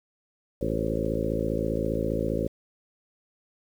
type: harmonic tone with a mistuned harmonic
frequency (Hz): 55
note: A1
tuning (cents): 0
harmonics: 1 / 2 / 3 / 4 / 5 / 6 / 7 / 8 / 9 / 10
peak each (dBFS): -34 / -34 / -34 / -34 / -34 / -34 / -34 / -34 / -34 / -34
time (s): 0.61-2.48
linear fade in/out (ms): 5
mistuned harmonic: 9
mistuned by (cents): +39
effects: 9-bit